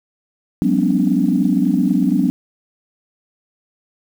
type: tone cluster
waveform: sine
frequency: 180.4 / 198.2 / 240.2 / 264.2 / 292.8 Hz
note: F#3 / G3 / B3 / C4 / D4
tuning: -44 / +19 / -48 / +17 / -5 cents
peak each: -19 dBFS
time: 0.62-2.3 s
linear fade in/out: 0 ms
effects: tanh soft clip ceiling -2 dBFS + 7-bit